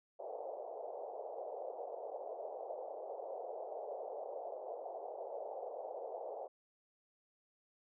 pink band-pass noise, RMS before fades -45 dBFS, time 0.19-6.48 s, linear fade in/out 10 ms, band 460 to 770 Hz, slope 48 dB/octave, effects none

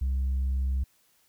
sine tone, 65.9 Hz, C2, 13 cents sharp, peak -22 dBFS, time 0.01-0.84 s, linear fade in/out 10 ms, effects tanh soft clip ceiling -23 dBFS + white hiss -66 dBFS RMS until 1.28 s

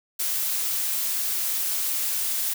blue noise, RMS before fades -26 dBFS, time 0.19-2.54 s, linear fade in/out 10 ms, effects none

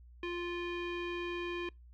square tone with low-pass filter, 349.2 Hz, F4, in tune, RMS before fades -38 dBFS, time 0.23-1.69 s, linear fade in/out 2 ms, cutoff 2700 Hz, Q 3.7, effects noise-tail reverb RT60 0.2 s tail -26 dB re dry + added 60 Hz sine -53 dBFS peak until 1.93 s

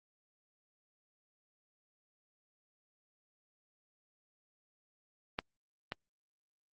clicks, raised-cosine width 0.3 ms, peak -17 / -20 dBFS, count 2, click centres 5.389 / 5.921 s, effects Opus 32 kbps

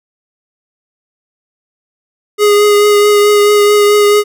square tone with vibrato, 413.9 Hz, G#4, 6 cents flat, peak -6 dBFS, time 2.38-4.24 s, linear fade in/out 50 ms, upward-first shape triangle, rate 4.6 Hz, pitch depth 18 cents each way, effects none

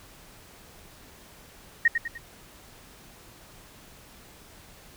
sine tone with echo, 1864.7 Hz, A#6, in tune, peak -15 dBFS, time 1.85-1.88 s, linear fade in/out 5 ms, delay 100 ms, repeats 3, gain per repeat -7 dB, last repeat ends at 2.18 s, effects pink hiss -51 dBFS RMS until 4.96 s

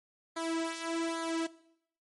sawtooth tone with flanger, 329.6 Hz, E4, in tune, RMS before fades -34 dBFS, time 0.36-1.47 s, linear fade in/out 10 ms, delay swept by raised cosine 0.36 to 2.96 ms, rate 1.2 Hz, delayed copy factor -0.85, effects noise-tail reverb RT60 0.7 s tail -19 dB re dry + MP3 48 kbps

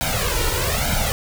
pink noise with flanger, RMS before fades -21 dBFS, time 0.01-1.12 s, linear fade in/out 0 ms, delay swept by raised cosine 1.3 to 2.17 ms, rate 1.1 Hz, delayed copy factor +0.9, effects none

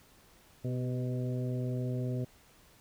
harmonic tone with a mistuned harmonic, 125.3 Hz, B2, 25 cents sharp, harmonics 1 / 2 / 3 / 4 / 5, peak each -32 / -38 / -42 / -44 / -46 dBFS, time 0.64-2.25 s, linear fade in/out 10 ms, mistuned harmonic 3, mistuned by +32 cents, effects pink hiss -61 dBFS RMS until 2.8 s

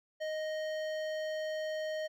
sine tone with hard clipping, 622.3 Hz, D#5, in tune, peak -36 dBFS, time 0.2-2.08 s, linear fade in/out 20 ms, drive 14 dB, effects none

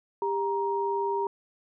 sine tone pair together, 398.2 / 940 Hz, G4 / A#5, +27 / +14 cents, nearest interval octave + minor third, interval 1487 cents, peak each -28 dBFS, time 0.22-1.27 s, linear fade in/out 2 ms, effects none

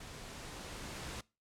pink noise with level ramp, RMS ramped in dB -49 to -43 dBFS, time 0-1.21 s, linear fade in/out 5 ms, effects noise-tail reverb RT60 0.3 s tail -23 dB re dry + low-pass 9000 Hz 12 dB/octave

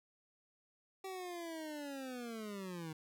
25% pulse linear sweep, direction down, 385.8 to 154.4 Hz, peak -39 dBFS, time 1.04-2.93 s, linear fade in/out 5 ms, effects none

